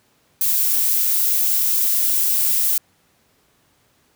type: noise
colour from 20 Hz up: violet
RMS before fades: -18 dBFS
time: 0.41-2.78 s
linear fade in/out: 2 ms
effects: pink hiss -60 dBFS RMS until 4.15 s + high-pass 80 Hz 12 dB/octave